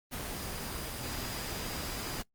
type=tone in noise; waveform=sine; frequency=4891 Hz; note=D#8; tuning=31 cents flat; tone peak=-48 dBFS; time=0.33-2.21 s; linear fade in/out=20 ms; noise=pink; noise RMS=-38 dBFS; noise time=0.11-2.23 s; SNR=-13 dB; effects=noise-tail reverb RT60 0.1 s tail -23 dB re dry + Opus 24 kbps